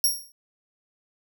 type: tone with exponential decay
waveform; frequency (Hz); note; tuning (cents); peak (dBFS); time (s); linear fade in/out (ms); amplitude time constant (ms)
10% pulse; 5588; F8; 0; -10; 0.04-0.32; 2; 59
effects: none